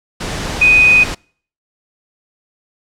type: tone in noise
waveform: sine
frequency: 2494 Hz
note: D#7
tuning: 3 cents sharp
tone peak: -6 dBFS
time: 0.61-1.04 s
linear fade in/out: 10 ms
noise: pink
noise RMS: -22 dBFS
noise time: 0.2-1.15 s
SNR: +13 dB
effects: noise-tail reverb RT60 0.5 s tail -26 dB re dry + low-pass 7000 Hz 12 dB/octave